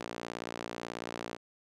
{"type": "tone with high-pass filter", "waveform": "sawtooth", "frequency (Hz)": 58.27, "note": "A#1", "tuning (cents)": 0, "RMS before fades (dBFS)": -41, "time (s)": [0, 1.37], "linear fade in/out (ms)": 10, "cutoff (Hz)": 330, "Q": 0.79, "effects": ["low-pass 7000 Hz 12 dB/octave"]}